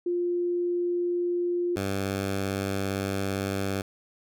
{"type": "tone pair in turn", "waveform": ["sine", "10% pulse"], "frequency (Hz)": [350.9, 97.65], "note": ["F4", "G2"], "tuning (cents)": [8, -6], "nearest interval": "octave + minor seventh", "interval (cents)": 2214, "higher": "first", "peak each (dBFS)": [-24, -19], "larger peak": "second", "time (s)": [[0.06, 1.76], [1.76, 3.82]], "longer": "second", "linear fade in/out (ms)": 5, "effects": []}